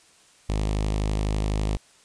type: tone with notch filter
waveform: sawtooth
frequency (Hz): 52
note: G#1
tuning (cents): +3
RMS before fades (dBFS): -25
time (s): 0.49-1.77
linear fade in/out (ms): 5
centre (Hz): 1500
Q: 1.7
effects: white hiss -56 dBFS RMS until 2.04 s + resampled to 22050 Hz